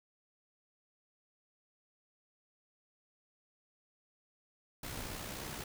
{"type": "noise with amplitude modulation", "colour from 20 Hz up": "pink", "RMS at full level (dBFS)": -41, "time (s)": [4.83, 5.64], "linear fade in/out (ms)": 5, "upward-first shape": "sine", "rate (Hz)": 63.4, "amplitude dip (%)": 45, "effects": []}